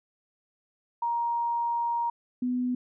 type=tone pair in turn; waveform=sine; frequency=940 / 249 Hz; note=A#5 / B3; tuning=+14 / +14 cents; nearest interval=octave + major seventh; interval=2300 cents; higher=first; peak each=-25 dBFS; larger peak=neither; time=1.02-2.1 / 2.42-2.75 s; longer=first; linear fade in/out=5 ms; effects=none